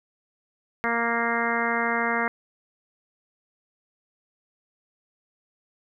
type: harmonic tone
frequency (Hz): 233.1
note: A#3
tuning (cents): 0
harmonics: 1 / 2 / 3 / 4 / 5 / 6 / 7 / 8 / 9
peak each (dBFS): -31 / -31 / -31 / -31 / -31 / -31 / -31 / -31 / -31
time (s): 0.84-2.28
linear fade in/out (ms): 0
effects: none